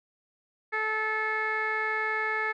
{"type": "tone with low-pass filter", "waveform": "15% pulse", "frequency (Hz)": 434.6, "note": "A4", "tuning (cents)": -21, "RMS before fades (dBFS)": -29, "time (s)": [0.72, 2.53], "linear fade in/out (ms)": 20, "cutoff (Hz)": 2000, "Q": 9.5, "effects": []}